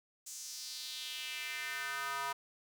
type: tone with high-pass filter sweep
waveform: square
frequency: 138.59 Hz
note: C#3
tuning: in tune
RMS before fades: -41 dBFS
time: 0.26-2.33 s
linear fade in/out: 10 ms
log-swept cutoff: 7100 to 1000 Hz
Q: 2.7
effects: none